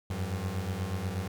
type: beating tone pair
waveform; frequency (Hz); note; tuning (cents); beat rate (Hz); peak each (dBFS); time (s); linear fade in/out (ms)
30% pulse; 89 / 97.3; F2 / G2; +33 / -12; 8.3; -32 / -31; 0.1-1.28; 5
effects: none